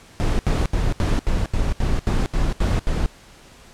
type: noise bursts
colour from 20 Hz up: brown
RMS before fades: -19 dBFS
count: 11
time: 0.2-3.06 s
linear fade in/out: 0 ms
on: 190 ms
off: 77 ms
effects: pink hiss -47 dBFS RMS until 3.73 s + low-pass 9000 Hz 12 dB/octave